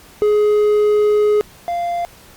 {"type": "tone pair in turn", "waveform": "triangle", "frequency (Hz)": [419.6, 693.9], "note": ["G#4", "F5"], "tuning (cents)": [18, -11], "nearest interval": "major sixth", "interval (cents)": 871, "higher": "second", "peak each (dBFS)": [-9, -16], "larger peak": "first", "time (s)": [[0.22, 1.41], [1.68, 2.05]], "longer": "first", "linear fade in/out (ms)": 0, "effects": ["pink hiss -44 dBFS RMS until 2.36 s", "Opus 48 kbps"]}